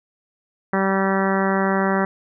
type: harmonic tone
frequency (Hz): 193.3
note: G3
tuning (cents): -24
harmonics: 1 / 2 / 3 / 4 / 5 / 6 / 7 / 8 / 9 / 10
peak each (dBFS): -21 / -24 / -26 / -27 / -28 / -29 / -29 / -30 / -31 / -31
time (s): 0.73-2.05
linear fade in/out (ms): 2
effects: none